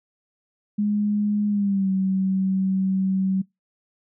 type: tone with pitch glide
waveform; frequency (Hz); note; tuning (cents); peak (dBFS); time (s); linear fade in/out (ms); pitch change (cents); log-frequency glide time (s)
sine; 207.7 to 190.46; G#3 to G3; 0 to -50; -19; 0.78-3.42; 10; -150; 1.48-1.9
effects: noise-tail reverb RT60 0.2 s tail -25 dB re dry